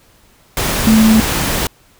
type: tone in noise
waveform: sine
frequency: 220 Hz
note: A3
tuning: in tune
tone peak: -6 dBFS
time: 0.87-1.2 s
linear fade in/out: 2 ms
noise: pink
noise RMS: -17 dBFS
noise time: 0.57-1.67 s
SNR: +8 dB
effects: pink hiss -50 dBFS RMS until 1.99 s